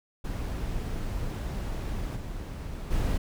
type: noise with level steps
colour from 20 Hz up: brown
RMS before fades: -32 / -36 / -27 dBFS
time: 0.24-3.18 s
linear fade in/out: 10 ms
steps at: 2.15 / 2.9 s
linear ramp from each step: 20 ms
effects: none